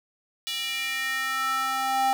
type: tone with high-pass filter sweep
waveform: square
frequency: 264.4 Hz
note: C4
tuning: 18 cents sharp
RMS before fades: -27 dBFS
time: 0.47-2.13 s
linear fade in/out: 0 ms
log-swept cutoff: 3200 to 760 Hz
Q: 3.4
effects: none